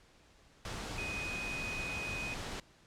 sine tone in noise, 2501 Hz, D#7, 8 cents sharp, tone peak -38 dBFS, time 0.98-2.34 s, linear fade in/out 2 ms, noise pink, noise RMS -41 dBFS, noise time 0.65-2.6 s, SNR 0 dB, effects pink hiss -63 dBFS RMS until 2.86 s + low-pass 7000 Hz 12 dB/octave

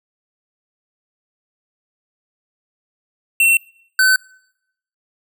square tone pair in turn, 2711 / 1521.5 Hz, E7 / F#6, +48 / +48 cents, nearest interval minor seventh, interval 1000 cents, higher first, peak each -11 dBFS, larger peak neither, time 3.4-3.57 / 3.99-4.16 s, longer neither, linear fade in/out 2 ms, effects noise-tail reverb RT60 0.8 s tail -26 dB re dry

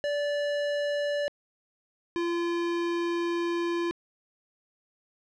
square tone pair in turn, 581 / 342.6 Hz, D5 / F4, -19 / -33 cents, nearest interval major sixth, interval 914 cents, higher first, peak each -27 / -27 dBFS, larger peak neither, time 0.04-1.28 / 2.16-3.91 s, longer second, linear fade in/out 0 ms, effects low-pass 4000 Hz 12 dB/octave

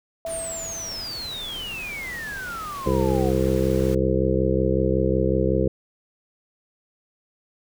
sine tone with exponential decay, 659 Hz, E5, 1 cent flat, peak -26 dBFS, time 0.25-1.59 s, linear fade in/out 1 ms, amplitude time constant 290 ms
pink noise, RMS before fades -39 dBFS, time 0.26-3.95 s, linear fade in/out 5 ms
sine exponential sweep, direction down, 9397 to 700 Hz, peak -30 dBFS, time 0.28-3.33 s, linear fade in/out 50 ms
harmonic tone, 65.41 Hz, C2, in tune, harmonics 1 / 2 / 3 / 5 / 6 / 7 / 8, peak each -26 / -26 / -26 / -26 / -26 / -26 / -26 dBFS, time 2.86-5.68 s, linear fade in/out 5 ms
effects none

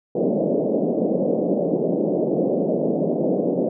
white band-pass noise, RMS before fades -21 dBFS, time 0.15-3.69 s, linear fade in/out 5 ms, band 160 to 600 Hz, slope 48 dB/octave, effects none

